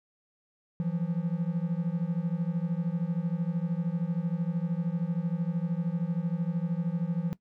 triangle beating tone pair, 164.81 / 177.81 Hz, E3 / F3, 0 / +31 cents, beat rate 13 Hz, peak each -28 dBFS, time 0.8-7.33 s, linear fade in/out 0 ms, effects noise-tail reverb RT60 0.1 s tail -18 dB re dry

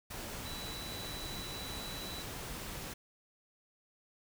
sine tone in noise, 3951 Hz, B7, in tune, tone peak -45 dBFS, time 0.45-2.23 s, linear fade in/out 10 ms, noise pink, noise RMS -43 dBFS, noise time 0.1-2.94 s, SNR -5 dB, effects none

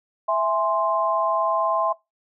sine chord, E augmented, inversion none, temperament equal, 659.3 / 830.6 / 1046.5 Hz, E5 / G#5 / B#5, 0 / 0 / 0 cents, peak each -22 / -27 / -22 dBFS, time 0.28-1.93 s, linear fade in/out 10 ms, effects noise-tail reverb RT60 0.2 s tail -21 dB re dry

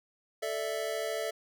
square chord, A suspended fourth, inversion none, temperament just, 440 / 586.7 / 660 Hz, A4 / D5 / E5, 0 / -2 / +2 cents, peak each -37 / -38 / -36 dBFS, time 0.42-1.31 s, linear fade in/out 10 ms, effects none

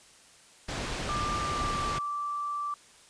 pink low-pass noise, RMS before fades -34 dBFS, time 0.68-1.99 s, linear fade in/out 10 ms, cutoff 6400 Hz, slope 12 dB/octave
sine tone with pitch glide, 1188 to 1167.6 Hz, D6 to D6, +20 to -10 cents, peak -30 dBFS, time 1.09-2.74 s, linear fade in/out 2 ms, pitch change -30 cents, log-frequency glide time 1.41-1.94 s
effects white hiss -56 dBFS RMS until 3.09 s + resampled to 22050 Hz

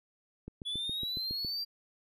click train, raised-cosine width 3 ms, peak -29 dBFS, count 8, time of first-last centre 0.48-1.448 s, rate 7.23 Hz
triangle exponential sweep, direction up, 3397 to 4743 Hz, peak -32 dBFS, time 0.65-1.65 s, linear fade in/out 20 ms
effects none

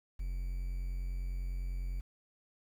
triangle tone with quantisation, 44.98 Hz, F#1, 48 cents flat, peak -32 dBFS, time 0.19-2.01 s, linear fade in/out 10 ms, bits 10, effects none

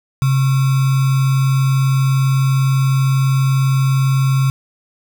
sine tone with sample-and-hold, 133.9 Hz, C3, 40 cents sharp, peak -11 dBFS, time 0.22-4.5 s, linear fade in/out 0 ms, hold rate 1225 Hz, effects none

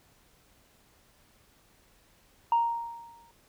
sine tone with exponential decay, 932.3 Hz, A#5, in tune, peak -18 dBFS, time 2.52-3.31 s, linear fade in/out 2 ms, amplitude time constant 170 ms, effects tanh soft clip ceiling -17 dBFS + pink hiss -63 dBFS RMS until 3.48 s

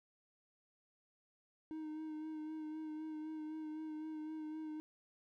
triangle tone with vibrato, 310.9 Hz, D#4, 1 cent flat, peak -40 dBFS, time 1.71-4.8 s, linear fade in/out 0 ms, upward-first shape sine, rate 3.9 Hz, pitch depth 24 cents each way, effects none

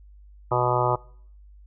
harmonic tone, 123.47 Hz, B2, in tune, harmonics 1 / 3 / 4 / 5 / 6 / 7 / 8 / 9 / 10, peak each -27 / -28 / -29 / -27 / -31 / -27 / -28 / -31 / -29 dBFS, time 0.51-0.96 s, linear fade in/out 10 ms, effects noise-tail reverb RT60 0.6 s tail -24 dB re dry + added 50 Hz sine -46 dBFS peak until 1.66 s

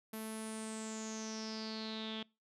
sawtooth tone with low-pass filter sweep, 219.7 Hz, A3, 2 cents flat, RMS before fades -43 dBFS, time 0.13-2.23 s, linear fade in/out 5 ms, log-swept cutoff 12000 to 3300 Hz, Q 9, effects noise-tail reverb RT60 0.3 s tail -26 dB re dry

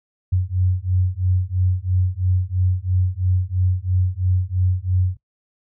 sine beating tone pair, 90.4 / 93.4 Hz, F#2 / F#2, -40 / +17 cents, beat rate 3 Hz, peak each -20 dBFS, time 0.32-5.17 s, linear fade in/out 10 ms, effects noise-tail reverb RT60 0.1 s tail -20 dB re dry

